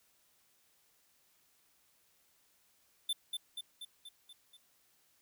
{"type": "tone with echo", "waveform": "square", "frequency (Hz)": 3541, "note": "A7", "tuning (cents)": 10, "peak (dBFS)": -32, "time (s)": [3.09, 3.13], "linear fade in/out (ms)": 5, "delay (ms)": 240, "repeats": 6, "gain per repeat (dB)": -4, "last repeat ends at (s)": 4.57, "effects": ["white hiss -71 dBFS RMS until 5.21 s"]}